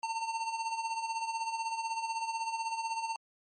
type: tone with tremolo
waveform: square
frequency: 905 Hz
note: A5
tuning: 48 cents sharp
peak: -31 dBFS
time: 0.03-3.16 s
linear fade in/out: 2 ms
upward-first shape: sine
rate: 16 Hz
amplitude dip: 60%
effects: MP3 32 kbps